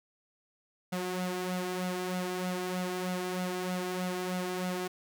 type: tone with flanger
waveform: sawtooth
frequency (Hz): 182.1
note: F#3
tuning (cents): -27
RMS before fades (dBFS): -34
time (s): 0.92-4.88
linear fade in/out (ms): 10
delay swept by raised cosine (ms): 1.4 to 3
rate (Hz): 3.2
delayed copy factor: +0.6
effects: none